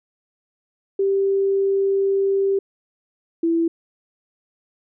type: tone pair in turn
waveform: sine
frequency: 392 / 332.3 Hz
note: G4 / E4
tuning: 0 / +14 cents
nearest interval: minor third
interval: 286 cents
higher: first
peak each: -16 dBFS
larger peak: neither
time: 0.99-2.59 / 3.43-3.68 s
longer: first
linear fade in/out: 5 ms
effects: none